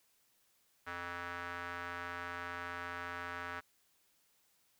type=tone with band-pass filter; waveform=square; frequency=87.4 Hz; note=F2; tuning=2 cents sharp; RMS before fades=-43 dBFS; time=0.86-3.61 s; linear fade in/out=20 ms; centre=1500 Hz; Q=2.5; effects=white hiss -73 dBFS RMS until 4.79 s